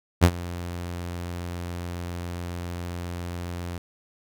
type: tone with ADSR envelope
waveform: sawtooth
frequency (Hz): 87.31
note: F2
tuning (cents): 0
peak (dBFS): -7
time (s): 0.21-3.78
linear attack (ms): 28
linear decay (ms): 64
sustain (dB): -20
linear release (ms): 3
effects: none